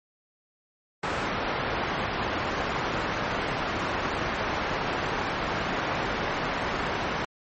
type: low-pass noise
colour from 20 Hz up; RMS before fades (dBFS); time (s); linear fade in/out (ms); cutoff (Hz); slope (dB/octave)
white; -29; 1.03-7.25; 5; 1500; 12
effects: MP3 32 kbps